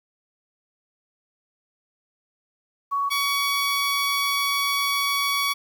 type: tone pair in turn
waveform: sine / 15% pulse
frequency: 1121 / 1126.8 Hz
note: C#6 / C#6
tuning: +19 / +28 cents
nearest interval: unison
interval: 9 cents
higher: second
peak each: -21 / -15 dBFS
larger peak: second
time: 2.91-3.1 / 3.1-5.54 s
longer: second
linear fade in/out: 20 ms
effects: 9-bit